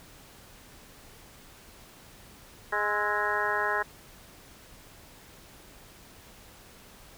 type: harmonic tone with a mistuned harmonic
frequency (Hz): 207.7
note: G#3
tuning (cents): 0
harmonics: 2 / 3 / 4 / 5 / 6 / 7 / 8 / 9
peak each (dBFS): -35 / -36 / -34 / -32 / -36 / -35 / -31 / -34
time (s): 2.72-3.83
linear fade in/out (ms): 10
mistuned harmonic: 6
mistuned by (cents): +82
effects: pink hiss -52 dBFS RMS until 7.17 s